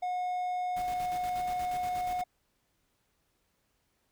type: tone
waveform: triangle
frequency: 725 Hz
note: F#5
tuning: 35 cents flat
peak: -28 dBFS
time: 0.02-2.24 s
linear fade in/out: 10 ms
type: noise with tremolo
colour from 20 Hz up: pink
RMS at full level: -45 dBFS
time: 0.76-2.22 s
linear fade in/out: 10 ms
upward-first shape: square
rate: 8.4 Hz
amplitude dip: 55%
effects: pink hiss -75 dBFS RMS until 4.11 s